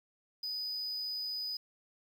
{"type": "tone", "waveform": "triangle", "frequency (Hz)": 4978, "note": "D#8", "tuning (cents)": 0, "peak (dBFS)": -34, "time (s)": [0.43, 1.57], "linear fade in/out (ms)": 5, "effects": ["10-bit"]}